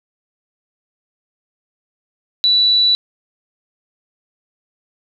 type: tone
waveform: sine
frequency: 3951 Hz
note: B7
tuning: in tune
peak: -10 dBFS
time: 2.44-2.95 s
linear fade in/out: 0 ms
effects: none